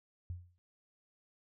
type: tone with exponential decay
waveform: sine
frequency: 88.5 Hz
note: F2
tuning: 23 cents sharp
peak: -35 dBFS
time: 0.3-0.58 s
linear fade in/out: 0 ms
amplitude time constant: 60 ms
effects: none